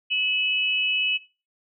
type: tone pair together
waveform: sine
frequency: 2578 / 2960 Hz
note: E7 / F#7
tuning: -39 / 0 cents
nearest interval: major second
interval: 239 cents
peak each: -24 dBFS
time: 0.1-1.18 s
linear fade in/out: 20 ms
effects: noise-tail reverb RT60 0.3 s tail -17 dB re dry